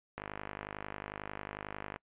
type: click train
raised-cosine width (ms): 0.5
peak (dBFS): -24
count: 92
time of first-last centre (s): 0.18-1.961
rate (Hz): 51.1
effects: noise-tail reverb RT60 0.1 s tail -26 dB re dry + resampled to 8000 Hz